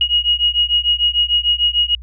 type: beating tone pair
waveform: sine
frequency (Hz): 2884 / 2890.7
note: F#7 / F#7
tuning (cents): -45 / -41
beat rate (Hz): 6.7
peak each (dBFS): -16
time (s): 0.01-1.95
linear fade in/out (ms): 2
effects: added 60 Hz sine -31 dBFS peak until 2.02 s